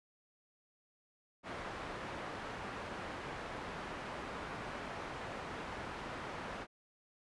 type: low-pass noise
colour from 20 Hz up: white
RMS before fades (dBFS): -44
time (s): 1.43-6.67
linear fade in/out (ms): 50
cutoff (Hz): 1400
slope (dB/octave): 12
effects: resampled to 24000 Hz